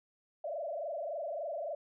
sine tone with frequency modulation, 626 Hz, D#5, 10 cents sharp, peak -35 dBFS, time 0.44-1.75 s, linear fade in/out 5 ms, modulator 23.5 Hz, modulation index 2.6, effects none

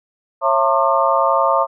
sine tone cluster, 546 / 668 / 906 / 1071 / 1202 Hz, C#5 / E5 / A#5 / C6 / D6, -26 / +23 / -50 / +40 / +40 cents, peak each -19 dBFS, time 0.41-1.67 s, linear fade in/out 50 ms, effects none

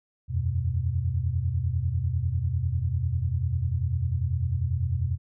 sine chord, E suspended second, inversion none, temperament equal with one note detuned, 82.41 / 92.5 / 124.76 Hz, E2 / F#2 / B2, 0 / 0 / +18 cents, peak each -28 dBFS, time 0.28-5.18 s, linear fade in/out 50 ms, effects none

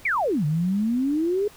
sine exponential two-way sweep, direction down then up, 2431 to 145.1 to 423.8 Hz, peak -20 dBFS, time 0.05-1.48 s, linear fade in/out 5 ms, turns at 0.45 s, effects pink hiss -49 dBFS RMS until 1.56 s

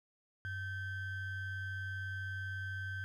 triangle ring-modulated tone, 821 Hz, G#5, 20 cents flat, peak -33 dBFS, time 0.45-3.04 s, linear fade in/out 0 ms, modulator 725 Hz, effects none

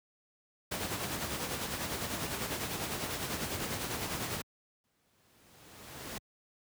pink noise with tremolo, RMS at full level -34 dBFS, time 0.71-4.42 s, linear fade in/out 10 ms, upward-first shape sine, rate 10 Hz, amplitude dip 45%
pink noise with exponential growth, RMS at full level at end -39 dBFS, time 4.84-6.18 s, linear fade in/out 1 ms, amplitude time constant 290 ms
effects high-pass 80 Hz 12 dB/octave

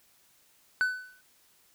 triangle tone with exponential decay, 1502 Hz, F#6, 26 cents sharp, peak -19 dBFS, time 0.81-1.21 s, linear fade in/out 0 ms, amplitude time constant 85 ms, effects white hiss -64 dBFS RMS until 1.74 s

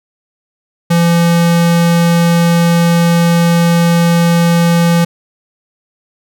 square tone, 170 Hz, F3, 46 cents flat, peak -8 dBFS, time 0.9-5.05 s, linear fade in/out 10 ms, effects none

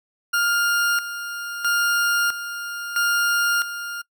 40% pulse tone with tremolo, 1407 Hz, F6, 12 cents sharp, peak -17 dBFS, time 0.33-4.02 s, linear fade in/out 10 ms, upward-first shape square, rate 0.76 Hz, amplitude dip 70%, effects noise-tail reverb RT60 0.1 s tail -23 dB re dry

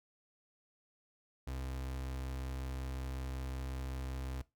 35% pulse tone, 65.41 Hz, C2, in tune, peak -37 dBFS, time 1.47-4.42 s, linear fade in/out 5 ms, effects noise-tail reverb RT60 0.2 s tail -18 dB re dry

